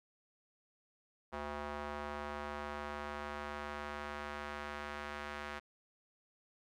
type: tone with band-pass filter sweep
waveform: square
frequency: 73.42 Hz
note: D2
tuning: in tune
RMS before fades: -43 dBFS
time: 1.32-5.6 s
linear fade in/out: 20 ms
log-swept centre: 970 to 1600 Hz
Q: 1.1
effects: none